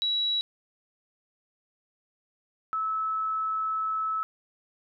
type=tone pair in turn; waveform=sine; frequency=3900 / 1301.5 Hz; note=B7 / E6; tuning=-23 / -22 cents; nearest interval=octave + perfect fifth; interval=1899 cents; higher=first; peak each=-24 / -26 dBFS; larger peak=first; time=0.02-0.41 / 2.73-4.23 s; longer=second; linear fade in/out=0 ms; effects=none